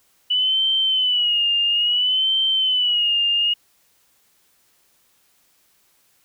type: tone with vibrato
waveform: sine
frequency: 2960 Hz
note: F#7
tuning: in tune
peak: -16 dBFS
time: 0.3-3.54 s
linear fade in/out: 10 ms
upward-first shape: sine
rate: 0.59 Hz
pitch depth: 90 cents each way
effects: white hiss -61 dBFS RMS until 6.24 s